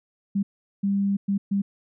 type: tone bursts at uneven times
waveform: sine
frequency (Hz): 198.7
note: G3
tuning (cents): +24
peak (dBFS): -20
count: 4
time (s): 0.35-0.43 / 0.83-1.17 / 1.28-1.38 / 1.51-1.62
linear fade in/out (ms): 10
effects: none